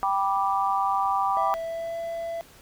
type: chord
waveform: sine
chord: G major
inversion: none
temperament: just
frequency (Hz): 784 / 980 / 1176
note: G5 / B5 / D6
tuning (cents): 0 / -14 / +2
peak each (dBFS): -25 / -27 / -26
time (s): 0.03-1.54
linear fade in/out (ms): 0
type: tone with pitch glide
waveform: triangle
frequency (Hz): 660 to 669.6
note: E5 to E5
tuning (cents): +2 to +27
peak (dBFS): -27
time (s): 1.37-2.41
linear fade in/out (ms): 0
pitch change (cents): +25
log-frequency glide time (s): 1.63-1.97
effects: pink hiss -52 dBFS RMS until 2.61 s